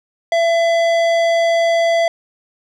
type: tone with tanh clipping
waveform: sine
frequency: 671 Hz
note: E5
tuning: 31 cents sharp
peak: -14 dBFS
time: 0.32-2.08 s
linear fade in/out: 2 ms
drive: 15 dB
effects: none